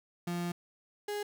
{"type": "tone pair in turn", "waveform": "35% pulse", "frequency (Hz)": [173.9, 413.6], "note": ["F3", "G#4"], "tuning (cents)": [-7, -7], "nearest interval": "octave + minor third", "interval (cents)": 1500, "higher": "second", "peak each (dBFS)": [-31, -32], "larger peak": "first", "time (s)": [[0.27, 0.52], [1.08, 1.23]], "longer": "first", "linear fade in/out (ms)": 5, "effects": []}